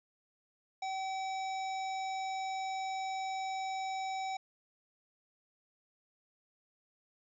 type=harmonic tone; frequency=765 Hz; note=G5; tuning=42 cents flat; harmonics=1 / 3 / 5 / 7 / 9; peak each=-35 / -45 / -49 / -52 / -54 dBFS; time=0.82-4.37 s; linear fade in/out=5 ms; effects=none